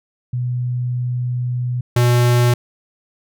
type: tone pair in turn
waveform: sine / square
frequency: 123.7 / 121.5 Hz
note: B2 / B2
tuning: +3 / -28 cents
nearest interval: unison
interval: 31 cents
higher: first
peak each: -18 / -12 dBFS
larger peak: second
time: 0.33-1.81 / 1.96-2.54 s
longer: first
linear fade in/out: 5 ms
effects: none